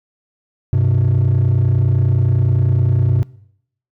triangle tone pair together, 97.76 / 127.6 Hz, G2 / C3, -4 / -43 cents, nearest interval perfect fourth, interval 461 cents, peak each -11 dBFS, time 0.73-3.23 s, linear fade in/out 0 ms, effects noise-tail reverb RT60 0.7 s tail -22 dB re dry + tanh soft clip ceiling -7 dBFS

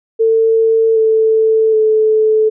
sine tone with pitch steps, 448.7 / 441.8 / 434.9 Hz, A4 / A4 / A4, +34 / +7 / -20 cents, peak -8 dBFS, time 0.19-2.5 s, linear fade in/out 20 ms, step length 770 ms, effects none

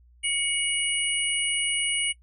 sine tone cluster, 2234 / 2900 / 9370 Hz, C#7 / F#7 / D9, +13 / -35 / -5 cents, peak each -28 dBFS, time 0.23-2.13 s, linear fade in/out 20 ms, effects noise-tail reverb RT60 0.1 s tail -21 dB re dry + added 60 Hz sine -53 dBFS peak until 2.22 s

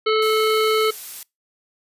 harmonic tone, 435.4 Hz, A4, 18 cents flat, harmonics 1 / 3 / 5 / 7 / 9 / 10, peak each -17 / -22 / -27 / -28 / -33 / -30 dBFS, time 0.06-0.91 s, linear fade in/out 10 ms
blue noise, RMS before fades -33 dBFS, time 0.22-1.23 s, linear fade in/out 2 ms
effects noise-tail reverb RT60 0.2 s tail -24 dB re dry + resampled to 32000 Hz

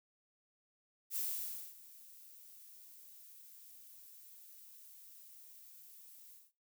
violet noise with ADSR envelope, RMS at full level -37 dBFS, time 1.1-6.52 s, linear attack 65 ms, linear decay 570 ms, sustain -20 dB, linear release 190 ms, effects noise-tail reverb RT60 0.3 s tail -19 dB re dry

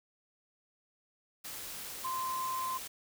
sine tone in noise, 1039 Hz, C6, 12 cents flat, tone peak -33 dBFS, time 2.04-2.78 s, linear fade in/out 10 ms, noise white, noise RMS -43 dBFS, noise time 1.44-2.88 s, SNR +7 dB, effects none

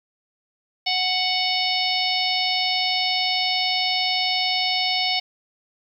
harmonic tone with a mistuned harmonic, 740 Hz, F#5, in tune, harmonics 1 / 3 / 4 / 5 / 6 / 7, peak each -27 / -27 / -27 / -27 / -27 / -27 dBFS, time 0.86-5.2 s, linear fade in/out 10 ms, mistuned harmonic 7, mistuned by +36 cents, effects 9-bit

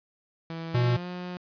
sawtooth tone with pitch glide, 164.4 to 179.28 Hz, E3 to F3, -4 to +46 cents, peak -30 dBFS, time 0.5-1.37 s, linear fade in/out 0 ms, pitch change +150 cents, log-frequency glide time 0.74-1.07 s
square tone, 121.7 Hz, B2, 25 cents flat, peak -22 dBFS, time 0.74-0.97 s, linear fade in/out 10 ms
effects resampled to 11025 Hz + 9-bit

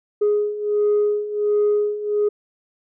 sine beating tone pair, 415.3 / 416.7 Hz, G#4 / G#4, 0 / +6 cents, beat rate 1.4 Hz, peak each -21 / -17 dBFS, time 0.21-2.29 s, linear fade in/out 10 ms, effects tanh soft clip ceiling -12 dBFS

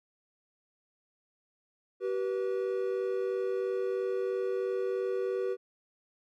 triangle tone pair together, 383.4 / 486.4 Hz, G4 / B4, -38 / -26 cents, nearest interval major third, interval 412 cents, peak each -29 / -31 dBFS, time 2-5.57 s, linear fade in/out 50 ms, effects none

